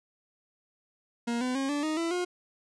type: tone with pitch steps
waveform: 40% pulse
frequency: 235.7 / 252.6 / 270.7 / 290.2 / 311 / 333.3 / 357.3 Hz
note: A#3 / B3 / C#4 / D4 / D#4 / E4 / F4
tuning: +19 / +39 / -41 / -21 / -1 / +19 / +40 cents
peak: -27 dBFS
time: 1.27-2.25 s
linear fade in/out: 10 ms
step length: 140 ms
effects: resampled to 22050 Hz